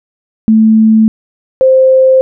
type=tone pair in turn; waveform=sine; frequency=220 / 523.3 Hz; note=A3 / C5; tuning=0 / 0 cents; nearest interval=octave + minor third; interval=1500 cents; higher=second; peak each=-3 dBFS; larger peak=neither; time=0.48-1.08 / 1.61-2.21 s; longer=neither; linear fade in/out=0 ms; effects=none